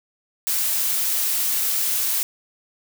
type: noise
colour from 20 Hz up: blue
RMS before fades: -22 dBFS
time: 0.47-2.23 s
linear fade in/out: 0 ms
effects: none